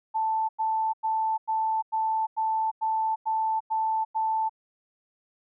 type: tone bursts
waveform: sine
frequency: 882 Hz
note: A5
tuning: 4 cents sharp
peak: -23 dBFS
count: 10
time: 0.14-4.495 s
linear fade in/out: 20 ms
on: 350 ms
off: 95 ms
effects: none